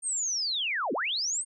sine linear two-way sweep, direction down then up, 8770 to 220 to 8770 Hz, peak -27 dBFS, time 0.02-1.45 s, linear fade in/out 50 ms, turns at 0.93 s, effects none

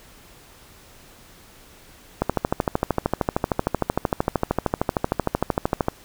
click train, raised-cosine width 1 ms, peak -5 dBFS, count 49, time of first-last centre 2.22-5.884 s, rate 13.1 Hz, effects pink hiss -49 dBFS RMS until 6.04 s

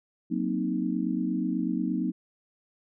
sine chord, C half-diminished seventh, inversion second, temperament equal, 185 / 233.1 / 261.6 / 311.1 Hz, Gb3 / Bb3 / C4 / Eb4, 0 / 0 / 0 / 0 cents, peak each -31 dBFS, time 0.3-2.12 s, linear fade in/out 20 ms, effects none

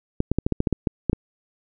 clicks, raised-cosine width 3 ms, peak -7 dBFS, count 11, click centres 0.204 / 0.316 / 0.386 / 0.465 / 0.523 / 0.604 / 0.672 / 0.727 / 0.872 / 1.097 / 1.131 s, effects none

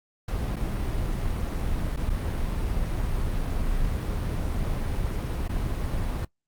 brown noise with dropouts, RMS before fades -27 dBFS, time 0.28-6.25 s, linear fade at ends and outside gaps 5 ms, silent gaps 0.56-0.564 / 1.963-1.971 / 2.095-2.099 / 5.48-5.492 s, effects noise-tail reverb RT60 0.1 s tail -19 dB re dry + Opus 48 kbps

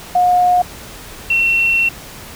sine tone pair in turn, 719 / 2715 Hz, F#5 / F7, -50 / -50 cents, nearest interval octave + major seventh, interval 2300 cents, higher second, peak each -9 / -11 dBFS, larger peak first, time 0.15-0.62 / 1.3-1.89 s, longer second, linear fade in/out 5 ms, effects pink hiss -34 dBFS RMS until 2.35 s

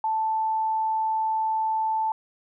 sine tone, 880 Hz, A5, in tune, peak -22 dBFS, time 0.04-2.12 s, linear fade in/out 2 ms, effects none

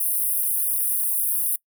pink high-pass noise, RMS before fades -23 dBFS, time 0-1.56 s, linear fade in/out 5 ms, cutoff 9400 Hz, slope 96 dB/octave, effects noise-tail reverb RT60 0.1 s tail -23 dB re dry

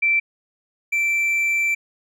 sine / triangle tone pair in turn, 2339 / 2339 Hz, D7 / D7, -8 / -8 cents, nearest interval unison, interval 0 cents, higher neither, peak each -15 / -16 dBFS, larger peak first, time 0.02-0.2 / 0.92-1.75 s, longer second, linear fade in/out 10 ms, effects none

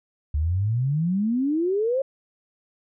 sine exponential sweep, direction up, 70.9 to 552 Hz, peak -20 dBFS, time 0.34-2.02 s, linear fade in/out 5 ms, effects none

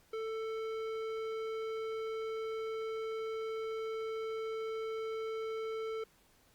sine tone with tanh clipping, 443.3 Hz, A4, 13 cents sharp, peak -38 dBFS, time 0.13-6.04 s, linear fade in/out 5 ms, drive 15 dB, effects pink hiss -67 dBFS RMS until 6.54 s + Opus 48 kbps

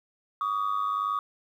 sine tone pair together, 1137 / 1238.6 Hz, C#6 / D#6, +44 / -8 cents, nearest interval minor second, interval 148 cents, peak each -27 dBFS, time 0.41-1.19 s, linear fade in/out 2 ms, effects tanh soft clip ceiling -21 dBFS + 10-bit

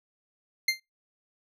25% pulse tone with exponential decay, 2100 Hz, C7, 6 cents sharp, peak -15 dBFS, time 0.68-0.8 s, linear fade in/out 5 ms, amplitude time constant 26 ms, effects noise-tail reverb RT60 0.2 s tail -24 dB re dry + low-pass 12000 Hz 12 dB/octave

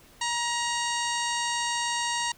harmonic tone with a mistuned harmonic, 947 Hz, A#5, 27 cents sharp, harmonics 1 / 2 / 3 / 4 / 5 / 6 / 7 / 8 / 9, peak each -30 / -33 / -35 / -36 / -37 / -38 / -38 / -39 / -40 dBFS, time 0.21-2.32 s, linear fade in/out 5 ms, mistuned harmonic 5, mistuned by -81 cents, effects pink hiss -55 dBFS RMS until 2.37 s

